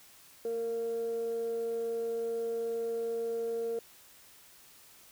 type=tone with frequency modulation; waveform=sine; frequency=461.1 Hz; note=A#4; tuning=19 cents flat; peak=-30 dBFS; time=0.45-3.79 s; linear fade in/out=2 ms; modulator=234 Hz; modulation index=0.25; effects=tanh soft clip ceiling -26 dBFS + white hiss -57 dBFS RMS until 5.11 s